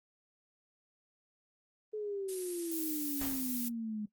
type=exponential sweep; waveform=sine; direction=down; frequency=432.6 to 207.7 Hz; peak=-35 dBFS; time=1.93-4.06 s; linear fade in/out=10 ms
type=noise; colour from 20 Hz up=violet; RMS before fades=-38 dBFS; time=2.28-3.69 s; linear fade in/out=10 ms
type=noise with exponential decay; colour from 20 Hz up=pink; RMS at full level=-39 dBFS; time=3.21-3.66 s; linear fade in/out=1 ms; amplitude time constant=96 ms
effects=noise-tail reverb RT60 0.1 s tail -20 dB re dry + Opus 32 kbps